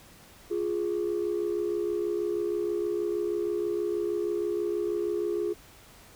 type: tone pair together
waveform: sine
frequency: 349 / 415.3 Hz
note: F4 / G#4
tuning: -1 / 0 cents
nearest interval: minor third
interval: 301 cents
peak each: -28 dBFS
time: 0.5-5.54 s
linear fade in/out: 20 ms
effects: tanh soft clip ceiling -21 dBFS + pink hiss -53 dBFS RMS until 6.15 s